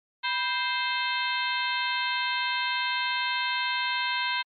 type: harmonic tone with a mistuned harmonic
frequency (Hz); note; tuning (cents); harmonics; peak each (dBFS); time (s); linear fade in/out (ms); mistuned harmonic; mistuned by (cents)
523.3; C5; 0; 2 / 3 / 4 / 5 / 6 / 7 / 8; -30 / -32 / -33 / -34 / -35 / -35 / -36; 0.23-4.43; 20; 2; -110
effects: MP3 64 kbps